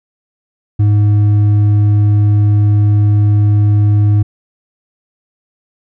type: tone with hard clipping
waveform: sine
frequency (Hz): 103.83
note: G#2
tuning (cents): 0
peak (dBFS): -8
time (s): 0.79-4.23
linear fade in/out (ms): 10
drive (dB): 4
effects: none